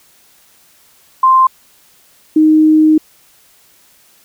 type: tone pair in turn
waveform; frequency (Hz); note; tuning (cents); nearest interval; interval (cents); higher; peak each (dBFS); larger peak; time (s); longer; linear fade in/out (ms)
sine; 1046 / 311; C6 / D#4; -1 / -1; octave + major sixth; 2100; first; -5; neither; 1.23-1.47 / 2.36-2.98; second; 5
effects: white hiss -49 dBFS RMS until 4.24 s